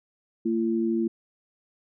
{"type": "tone pair together", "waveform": "sine", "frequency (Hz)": [226.5, 339.4], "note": ["A#3", "F4"], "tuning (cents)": [-50, -49], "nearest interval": "perfect fifth", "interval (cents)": 701, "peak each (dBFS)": -25, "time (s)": [0.45, 1.08], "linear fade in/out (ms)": 10, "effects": []}